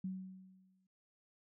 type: tone with exponential decay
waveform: sine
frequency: 187.8 Hz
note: F#3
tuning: 26 cents sharp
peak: -36 dBFS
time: 0.04-0.87 s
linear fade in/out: 5 ms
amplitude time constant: 180 ms
effects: none